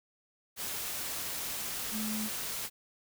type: tone in noise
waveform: sine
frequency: 216 Hz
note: A3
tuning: 32 cents flat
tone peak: -34 dBFS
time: 1.91-2.3 s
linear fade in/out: 50 ms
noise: white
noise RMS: -37 dBFS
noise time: 0.56-2.7 s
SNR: 0 dB
effects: none